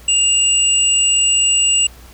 sine tone pair together, 2802 / 7861 Hz, F7 / B8, +5 / -9 cents, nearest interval octave + tritone, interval 1786 cents, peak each -14 dBFS, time 0.08-1.87 s, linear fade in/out 5 ms, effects added 60 Hz sine -39 dBFS peak until 2.13 s + pink hiss -44 dBFS RMS until 2.13 s

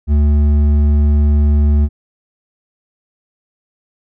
sine tone with hard clipping, 73.42 Hz, D2, in tune, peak -10 dBFS, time 0.07-1.89 s, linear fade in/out 50 ms, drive 7 dB, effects none

